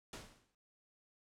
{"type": "noise with exponential decay", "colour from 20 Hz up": "pink", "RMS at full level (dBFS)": -45, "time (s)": [0.13, 0.55], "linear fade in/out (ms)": 2, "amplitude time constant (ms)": 90, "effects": ["low-pass 9000 Hz 12 dB/octave"]}